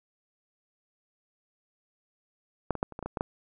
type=clicks; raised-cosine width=1 ms; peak=-11 / -20 / -12 / -29 / -23 / -22 / -20 / -17 / -13 dBFS; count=9; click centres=2.707 / 2.753 / 2.829 / 2.923 / 2.991 / 3.027 / 3.06 / 3.172 / 3.209 s; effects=none